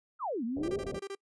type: exponential two-way sweep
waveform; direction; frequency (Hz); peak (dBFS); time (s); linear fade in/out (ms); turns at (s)
sine; down then up; 1396.9 to 220 to 438.6; -31; 0.19-0.81; 50; 0.44
type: low-pass noise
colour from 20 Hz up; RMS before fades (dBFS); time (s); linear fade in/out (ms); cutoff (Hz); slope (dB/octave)
white; -40; 0.56-0.99; 10; 610; 48
type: tone bursts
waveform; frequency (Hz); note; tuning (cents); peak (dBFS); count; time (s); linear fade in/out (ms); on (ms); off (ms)
45% pulse; 393.9; G4; +8; -37; 7; 0.63-1.151; 5; 53; 25
effects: noise-tail reverb RT60 0.1 s tail -26 dB re dry + resampled to 22050 Hz